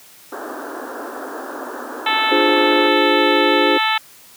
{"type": "band-pass noise", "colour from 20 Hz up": "pink", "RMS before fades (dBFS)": -30, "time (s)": [0.32, 2.88], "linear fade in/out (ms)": 5, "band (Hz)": [250, 1700], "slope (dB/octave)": 96}
{"type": "harmonic tone", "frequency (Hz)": 438.5, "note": "A4", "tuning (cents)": -6, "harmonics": [2, 3, 4, 5, 6, 7, 8, 9], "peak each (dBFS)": [-20, -22, -23, -24, -25, -25, -26, -27], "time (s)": [2.06, 3.98], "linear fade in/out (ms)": 5}
{"type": "chord", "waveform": "sine", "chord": "D half-diminished seventh", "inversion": "none", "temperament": "equal with one note detuned", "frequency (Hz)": [297.2, 349.2, 415.3, 523.3], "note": ["D4", "F4", "Ab4", "C5"], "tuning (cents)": [21, 0, 0, 0], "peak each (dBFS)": -20, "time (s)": [2.31, 3.78], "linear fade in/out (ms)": 10}
{"effects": ["white hiss -45 dBFS RMS until 4.36 s", "high-pass 80 Hz 12 dB/octave"]}